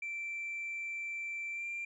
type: tone with pitch glide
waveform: sine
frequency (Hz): 2342 to 2373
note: D7 to D7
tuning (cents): -5 to +17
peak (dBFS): -35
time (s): 0.02-1.85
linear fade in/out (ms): 5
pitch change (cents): +22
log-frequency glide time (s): 1.52-1.66
effects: tanh soft clip ceiling -34 dBFS